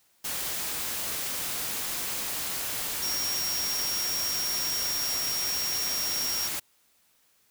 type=tone in noise; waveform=sine; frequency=5588 Hz; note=F8; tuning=in tune; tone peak=-29 dBFS; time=3.02-6.48 s; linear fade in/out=10 ms; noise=white; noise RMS=-32 dBFS; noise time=0.24-6.6 s; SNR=0 dB; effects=white hiss -66 dBFS RMS until 7.5 s